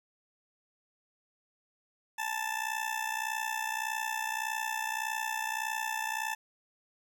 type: tone with amplitude modulation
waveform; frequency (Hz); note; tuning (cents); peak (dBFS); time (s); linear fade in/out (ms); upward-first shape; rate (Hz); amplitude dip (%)
20% pulse; 880; A5; 0; -24; 2.18-6.35; 10; sine; 61.7; 75
effects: none